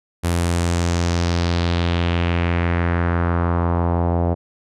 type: tone with low-pass filter sweep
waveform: sawtooth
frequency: 86 Hz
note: F2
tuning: 26 cents flat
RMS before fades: -19 dBFS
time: 0.23-4.35 s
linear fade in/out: 20 ms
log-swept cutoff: 11000 to 680 Hz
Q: 2.1
effects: none